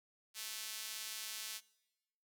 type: tone with high-pass filter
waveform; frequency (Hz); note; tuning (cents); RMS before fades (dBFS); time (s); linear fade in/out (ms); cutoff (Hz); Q
sawtooth; 218.4; A3; -13; -45; 0.34-1.61; 50; 3700; 0.71
effects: noise-tail reverb RT60 1.0 s tail -22 dB re dry